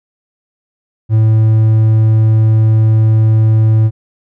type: tone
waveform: triangle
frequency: 110 Hz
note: A2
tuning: in tune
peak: -4 dBFS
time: 1.09-3.91 s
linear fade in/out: 50 ms
effects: none